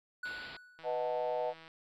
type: tone with exponential decay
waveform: triangle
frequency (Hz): 1477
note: F#6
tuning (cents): -3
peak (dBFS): -34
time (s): 0.23-1.11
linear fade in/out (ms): 5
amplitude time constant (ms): 190
type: low-pass noise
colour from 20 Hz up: white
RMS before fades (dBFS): -49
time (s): 0.25-0.57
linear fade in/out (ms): 5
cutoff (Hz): 4700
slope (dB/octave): 96
type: click train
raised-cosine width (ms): 0.3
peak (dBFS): -37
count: 145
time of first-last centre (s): 0.79-1.679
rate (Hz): 162
type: chord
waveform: sine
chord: B dominant seventh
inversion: none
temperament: equal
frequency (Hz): 493.9 / 622.3 / 740 / 880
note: B4 / D#5 / F#5 / A5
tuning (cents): 0 / 0 / 0 / 0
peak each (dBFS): -36 / -35 / -39 / -40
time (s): 0.83-1.54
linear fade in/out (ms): 50
effects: none